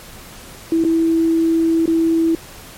sine tone with dropouts, 327.9 Hz, E4, 9 cents flat, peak -12 dBFS, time 0.72-2.35 s, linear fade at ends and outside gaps 2 ms, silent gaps 0.84-0.848 / 1.858-1.877 s, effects pink hiss -38 dBFS RMS until 2.77 s + MP3 64 kbps

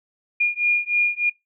sine beating tone pair, 2423 / 2426.3 Hz, D#7 / D#7, -47 / -44 cents, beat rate 3.3 Hz, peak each -21 dBFS, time 0.4-1.3 s, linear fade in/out 10 ms, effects noise-tail reverb RT60 0.2 s tail -22 dB re dry

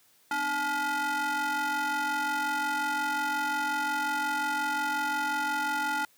square ring-modulated tone, 279.3 Hz, C#4, 13 cents sharp, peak -25 dBFS, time 0.31-6.05 s, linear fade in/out 2 ms, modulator 1140 Hz, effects white hiss -63 dBFS RMS until 6.17 s + high-pass 100 Hz 12 dB/octave

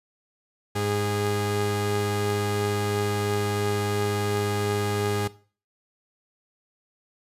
sawtooth tone pair together, 103.4 / 410.7 Hz, G#2 / G#4, -7 / -19 cents, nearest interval 2 octaves, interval 2388 cents, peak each -23 dBFS, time 0.75-5.28 s, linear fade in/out 10 ms, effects noise-tail reverb RT60 0.4 s tail -18 dB re dry + resampled to 32000 Hz

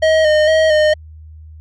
square tone with vibrato, 622.3 Hz, D#5, in tune, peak -10 dBFS, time 0.02-0.94 s, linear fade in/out 10 ms, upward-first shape square, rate 2.2 Hz, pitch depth 30 cents each way, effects added 78 Hz sine -34 dBFS peak until 1.6 s + low-pass 4000 Hz 12 dB/octave

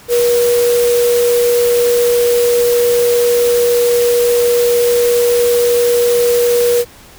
sine tone in noise, 480 Hz, B4, 49 cents flat, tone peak -9 dBFS, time 0.08-6.85 s, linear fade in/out 50 ms, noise white, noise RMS -22 dBFS, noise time 0.08-6.85 s, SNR +10 dB, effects pink hiss -40 dBFS RMS until 7.18 s

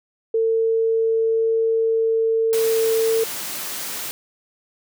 sine tone, 450.1 Hz, A4, 39 cents sharp, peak -16 dBFS, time 0.34-3.24 s, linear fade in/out 5 ms
white high-pass noise, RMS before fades -29 dBFS, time 2.53-4.11 s, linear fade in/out 0 ms, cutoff 140 Hz, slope 12 dB/octave
effects none

